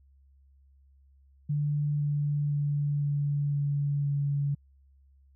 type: tone with pitch steps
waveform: sine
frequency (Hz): 146.83 / 145.9 / 144.98 / 144.06 / 143.15 / 142.24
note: D3 / D3 / D3 / D3 / D3 / C#3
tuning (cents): 0 / -11 / -22 / -33 / -44 / +45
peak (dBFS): -25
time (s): 1.49-4.55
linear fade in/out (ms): 10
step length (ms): 510
effects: added 68 Hz sine -57 dBFS peak until 5.35 s